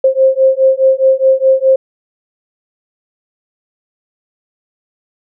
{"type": "beating tone pair", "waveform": "sine", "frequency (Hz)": [527, 531.8], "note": ["C5", "C5"], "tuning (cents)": [12, 28], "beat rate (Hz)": 4.8, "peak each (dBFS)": -10, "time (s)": [0.04, 1.76], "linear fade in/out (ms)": 5, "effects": []}